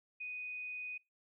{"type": "tone", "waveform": "sine", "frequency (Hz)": 2489, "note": "D#7", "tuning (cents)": 0, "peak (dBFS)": -40, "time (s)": [0.2, 0.98], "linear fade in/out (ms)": 10, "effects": ["noise-tail reverb RT60 0.3 s tail -26 dB re dry"]}